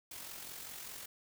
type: noise with amplitude modulation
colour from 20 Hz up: white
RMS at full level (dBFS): -45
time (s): 0.11-1.06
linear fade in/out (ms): 5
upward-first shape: sine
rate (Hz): 44.9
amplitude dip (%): 45
effects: none